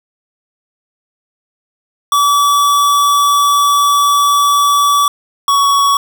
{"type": "tone pair in turn", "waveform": "square", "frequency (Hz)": [1148, 1121.8], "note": ["D6", "C#6"], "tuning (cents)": [-40, 20], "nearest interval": "unison", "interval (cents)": 40, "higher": "first", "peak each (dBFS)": -9, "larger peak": "neither", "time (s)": [[2.12, 5.08], [5.48, 5.97]], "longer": "first", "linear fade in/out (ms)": 2, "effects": ["7-bit"]}